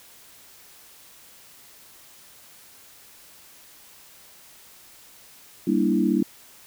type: chord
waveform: sine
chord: E half-diminished seventh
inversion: first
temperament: equal with one note detuned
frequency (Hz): 196 / 233.8 / 293.7 / 329.6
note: G3 / Bb3 / D4 / E4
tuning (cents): 0 / +5 / 0 / 0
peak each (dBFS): -24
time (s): 5.67-6.23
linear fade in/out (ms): 5
effects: white hiss -50 dBFS RMS until 6.66 s